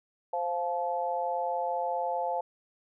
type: chord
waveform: sine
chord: F major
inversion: second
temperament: equal with one note detuned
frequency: 523.3 / 698.5 / 864.9 Hz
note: C5 / F5 / A5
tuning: 0 / 0 / -30 cents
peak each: -33 / -32 / -32 dBFS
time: 0.33-2.41 s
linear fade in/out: 5 ms
effects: none